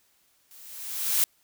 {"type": "noise with level ramp", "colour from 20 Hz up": "blue", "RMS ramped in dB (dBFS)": [-51, -21], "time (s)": [0.51, 1.24], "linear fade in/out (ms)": 0, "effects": ["white hiss -66 dBFS RMS until 1.43 s"]}